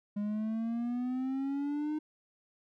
triangle exponential sweep, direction up, 204.1 to 308.4 Hz, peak -29 dBFS, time 0.16-1.99 s, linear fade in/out 10 ms, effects none

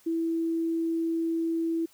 sine tone, 329.6 Hz, E4, in tune, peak -25 dBFS, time 0.06-1.86 s, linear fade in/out 10 ms, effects white hiss -60 dBFS RMS until 1.93 s

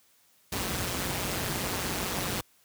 pink noise with amplitude modulation, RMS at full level -28 dBFS, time 0.52-2.41 s, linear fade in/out 5 ms, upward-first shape sine, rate 185 Hz, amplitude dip 70%, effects white hiss -64 dBFS RMS until 2.64 s + high-pass 60 Hz 12 dB/octave

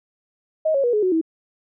sine tone with pitch steps, 629 / 550.7 / 482.2 / 422.2 / 369.7 / 323.7 Hz, D#5 / C#5 / B4 / G#4 / F#4 / E4, +19 / -11 / -41 / +29 / -1 / -31 cents, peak -16 dBFS, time 0.65-1.214 s, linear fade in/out 10 ms, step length 94 ms, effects none

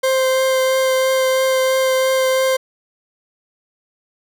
40% pulse tone with vibrato, 523.3 Hz, C5, in tune, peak -13 dBFS, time 0.03-2.57 s, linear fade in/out 10 ms, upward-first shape triangle, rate 3 Hz, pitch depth 11 cents each way, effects none

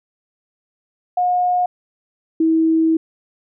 sine tone pair in turn, 720 / 322.8 Hz, F#5 / E4, -47 / -36 cents, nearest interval octave + major second, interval 1389 cents, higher first, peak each -14 / -12 dBFS, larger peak second, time 1.17-1.66 / 2.4-2.97 s, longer second, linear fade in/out 5 ms, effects none

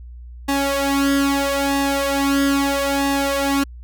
sawtooth tone with flanger, 277.9 Hz, C#4, 4 cents sharp, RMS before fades -19 dBFS, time 0.48-3.64 s, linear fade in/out 10 ms, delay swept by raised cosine 1.1 to 3 ms, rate 0.77 Hz, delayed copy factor +0.8, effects added 60 Hz sine -34 dBFS peak until 3.83 s

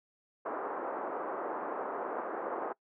pink band-pass noise, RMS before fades -37 dBFS, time 0.45-2.73 s, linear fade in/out 10 ms, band 370 to 1300 Hz, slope 24 dB/octave, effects noise-tail reverb RT60 0.1 s tail -23 dB re dry + low-pass 2000 Hz 12 dB/octave

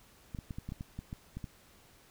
clicks, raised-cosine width 5 ms, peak -27 dBFS, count 11, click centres 0.348 / 0.388 / 0.508 / 0.585 / 0.69 / 0.721 / 0.809 / 0.99 / 1.129 / 1.37 / 1.442 s, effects pink hiss -61 dBFS RMS until 2.1 s

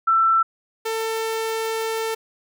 sine / sawtooth tone pair in turn, 1335 / 446.9 Hz, E6 / A4, +22 / +27 cents, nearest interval octave + perfect fifth, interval 1895 cents, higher first, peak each -14 / -19 dBFS, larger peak first, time 0.07-0.43 / 0.85-2.15 s, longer second, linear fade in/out 10 ms, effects none

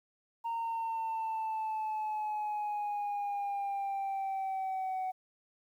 sine exponential sweep, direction down, 925 to 747 Hz, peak -30 dBFS, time 0.44-5.12 s, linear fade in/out 20 ms, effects tanh soft clip ceiling -31 dBFS + 11-bit

